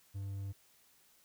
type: tone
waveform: triangle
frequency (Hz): 98.5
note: G2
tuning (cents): +9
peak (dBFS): -36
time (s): 0.14-0.53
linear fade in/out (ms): 20
effects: white hiss -67 dBFS RMS until 1.24 s